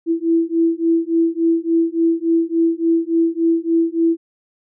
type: beating tone pair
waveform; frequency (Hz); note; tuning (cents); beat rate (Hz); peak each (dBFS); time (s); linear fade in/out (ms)
sine; 329.6 / 333.1; E4 / E4; 0 / +18; 3.5; -17; 0.06-4.17; 50
effects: none